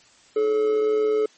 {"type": "tone with amplitude modulation", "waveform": "triangle", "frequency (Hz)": 430, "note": "A4", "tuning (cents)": -40, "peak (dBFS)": -14, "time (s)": [0.36, 1.26], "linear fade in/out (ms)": 5, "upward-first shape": "sine", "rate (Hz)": 122, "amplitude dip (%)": 45, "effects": ["white hiss -54 dBFS RMS until 1.37 s", "MP3 32 kbps"]}